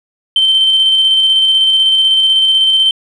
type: tone with tremolo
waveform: sine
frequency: 3106 Hz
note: G7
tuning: 17 cents flat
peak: -5 dBFS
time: 0.36-2.91 s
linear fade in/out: 2 ms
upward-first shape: square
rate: 16 Hz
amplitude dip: 25%
effects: tanh soft clip ceiling -3 dBFS